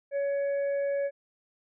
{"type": "harmonic tone", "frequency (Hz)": 561, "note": "C#5", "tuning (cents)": 21, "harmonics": [1, 3, 4], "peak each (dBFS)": [-26, -43, -49], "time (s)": [0.11, 1.11], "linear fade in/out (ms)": 50, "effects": []}